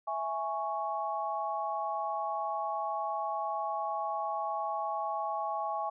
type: chord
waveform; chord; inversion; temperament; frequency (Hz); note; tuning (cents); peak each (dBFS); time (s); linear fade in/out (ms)
sine; C# minor; first; equal; 659.3 / 830.6 / 1108.7; E5 / G#5 / C#6; 0 / 0 / 0; -37 / -34 / -36; 0.07-5.9; 10
effects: none